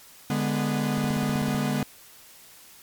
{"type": "chord", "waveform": "45% pulse", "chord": "G# diminished", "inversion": "second", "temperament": "equal with one note detuned", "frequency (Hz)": [146.83, 206.3, 246.9], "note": ["D3", "G#3", "B3"], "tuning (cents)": [0, -11, 0], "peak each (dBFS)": -28, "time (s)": [0.3, 1.83], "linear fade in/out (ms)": 2}
{"type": "click train", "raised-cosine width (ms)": 3, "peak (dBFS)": -24, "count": 10, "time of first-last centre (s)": [0.98, 1.546], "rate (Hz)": 15.9}
{"effects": ["white hiss -50 dBFS RMS until 2.82 s", "MP3 96 kbps"]}